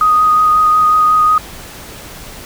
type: tone with vibrato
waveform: sine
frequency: 1244.5 Hz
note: D#6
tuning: in tune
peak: -7 dBFS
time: 0.01-1.38 s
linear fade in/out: 2 ms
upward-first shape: sine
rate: 5.5 Hz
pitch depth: 12 cents each way
effects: pink hiss -32 dBFS RMS until 2.45 s